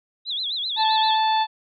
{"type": "tone with vibrato", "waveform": "sine", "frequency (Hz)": 3680, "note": "A#7", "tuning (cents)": -23, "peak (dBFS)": -24, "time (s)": [0.25, 1.18], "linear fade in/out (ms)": 50, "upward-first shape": "sine", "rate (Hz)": 7.7, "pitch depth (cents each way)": 190}
{"type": "harmonic tone", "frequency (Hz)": 877, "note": "A5", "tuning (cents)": -6, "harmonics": [1, 2, 3, 4, 5], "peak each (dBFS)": [-18, -32, -35, -28, -33], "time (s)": [0.76, 1.47], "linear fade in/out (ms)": 50}
{"effects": []}